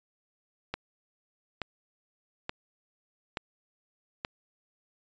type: click train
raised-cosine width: 0.3 ms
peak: -16 dBFS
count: 5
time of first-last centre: 0.74-4.249 s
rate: 1.14 Hz
effects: resampled to 16000 Hz